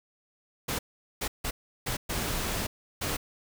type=noise bursts at uneven times; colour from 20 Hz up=pink; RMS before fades=-31 dBFS; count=6; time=0.68-0.79 / 1.21-1.28 / 1.44-1.51 / 1.86-1.97 / 2.09-2.67 / 3.01-3.17 s; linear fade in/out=10 ms; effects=none

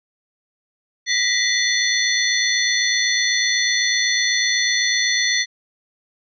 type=tone cluster; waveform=sine; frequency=1909 / 2017 / 3508 / 4322 / 5970 Hz; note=A#6 / B6 / A7 / C#8 / F#8; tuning=+41 / +36 / -6 / -45 / +15 cents; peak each=-23 dBFS; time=1.06-5.46 s; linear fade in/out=50 ms; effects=none

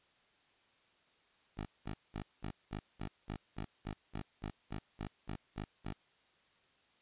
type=tone bursts; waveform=10% pulse; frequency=52 Hz; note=G#1; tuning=3 cents sharp; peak=-31 dBFS; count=16; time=1.57-5.93 s; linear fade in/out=10 ms; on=85 ms; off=200 ms; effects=white hiss -70 dBFS RMS until 7.01 s + resampled to 8000 Hz

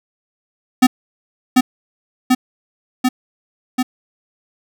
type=tone with echo; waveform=square; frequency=253.8 Hz; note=B3; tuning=47 cents sharp; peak=-6 dBFS; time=0.82-0.87 s; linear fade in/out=10 ms; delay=740 ms; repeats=4; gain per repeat=-2 dB; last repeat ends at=3.83 s; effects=none

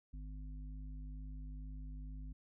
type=harmonic tone; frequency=51.1 Hz; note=G#1; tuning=27 cents flat; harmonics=1 / 3 / 5; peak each=-44 / -55 / -57 dBFS; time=0.13-2.33 s; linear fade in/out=10 ms; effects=none

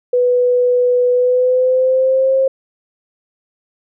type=tone with pitch glide; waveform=sine; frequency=493.9 to 532.4 Hz; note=B4 to C5; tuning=0 to +30 cents; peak=-10 dBFS; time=0.13-2.48 s; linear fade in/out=5 ms; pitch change=+130 cents; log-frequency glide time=1.12-2.34 s; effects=none

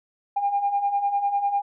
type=beating tone pair; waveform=sine; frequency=798 / 808 Hz; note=G5 / G#5; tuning=+31 / -48 cents; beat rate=10 Hz; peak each=-27 / -21 dBFS; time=0.36-1.62 s; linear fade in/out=10 ms; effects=tanh soft clip ceiling -14 dBFS

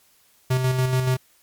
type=tone with tremolo; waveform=square; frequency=128.8 Hz; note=C3; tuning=27 cents flat; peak=-18 dBFS; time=0.5-1.17 s; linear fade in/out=10 ms; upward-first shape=square; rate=7 Hz; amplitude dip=40%; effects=white hiss -59 dBFS RMS until 1.42 s + MP3 96 kbps

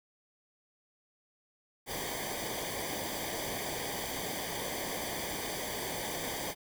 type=noise with comb filter; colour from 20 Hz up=pink; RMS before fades=-37 dBFS; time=1.86-6.55 s; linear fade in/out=50 ms; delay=0.74 ms; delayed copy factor=-0.8; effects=none

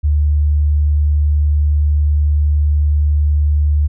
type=tone; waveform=sine; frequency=74.1 Hz; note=D2; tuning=16 cents sharp; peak=-10 dBFS; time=0.03-3.88 s; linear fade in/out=20 ms; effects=none

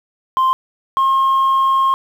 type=tone pair in turn; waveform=sine; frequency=1046.5 / 1072.2 Hz; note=C6 / C6; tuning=0 / +42 cents; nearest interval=unison; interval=42 cents; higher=second; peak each=-9 / -9 dBFS; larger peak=neither; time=0.37-0.53 / 0.97-1.94 s; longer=second; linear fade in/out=0 ms; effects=tanh soft clip ceiling -10 dBFS + 7-bit

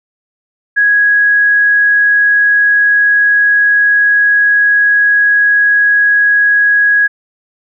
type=tone; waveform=sine; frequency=1661.2 Hz; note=G#6; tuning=in tune; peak=-6 dBFS; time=0.76-7.08 s; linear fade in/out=20 ms; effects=none

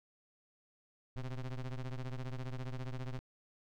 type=ring-modulated tone; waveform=square; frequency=65.2 Hz; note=C2; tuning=5 cents flat; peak=-36 dBFS; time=1.16-3.19 s; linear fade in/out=0 ms; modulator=57.8 Hz; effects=low-pass 5000 Hz 12 dB/octave + 13-bit

